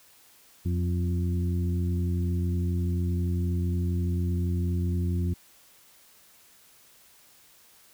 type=harmonic tone with a mistuned harmonic; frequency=87.5 Hz; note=F2; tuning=4 cents sharp; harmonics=1 / 2 / 3 / 4; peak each=-25 / -31 / -38 / -39 dBFS; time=0.65-5.34 s; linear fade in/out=10 ms; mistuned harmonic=2; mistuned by=+33 cents; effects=white hiss -57 dBFS RMS until 7.93 s